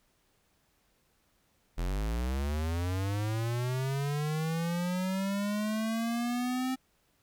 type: linear sweep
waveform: square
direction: up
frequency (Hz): 41.2 to 261.5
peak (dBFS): -30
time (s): 1.77-6.76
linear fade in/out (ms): 20
effects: pink hiss -71 dBFS RMS until 7.22 s